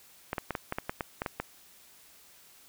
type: clicks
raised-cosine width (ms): 0.5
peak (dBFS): -16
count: 11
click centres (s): 0.331 / 0.382 / 0.507 / 0.552 / 0.724 / 0.785 / 0.895 / 1.008 / 1.219 / 1.262 / 1.4
effects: white hiss -57 dBFS RMS until 2.68 s